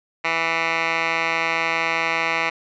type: tone with band-pass filter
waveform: 10% pulse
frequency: 164.81 Hz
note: E3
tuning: in tune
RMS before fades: -22 dBFS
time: 0.24-2.5 s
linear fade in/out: 10 ms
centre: 1900 Hz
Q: 2.9
effects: resampled to 16000 Hz